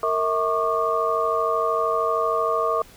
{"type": "tone cluster", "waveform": "sine", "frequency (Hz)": [460.8, 645, 1105, 1198], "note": ["A#4", "E5", "C#6", "D6"], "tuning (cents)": [-20, -38, -6, 34], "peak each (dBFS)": -25, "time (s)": [0.03, 2.82], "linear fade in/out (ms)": 2, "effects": ["pink hiss -49 dBFS RMS until 2.96 s"]}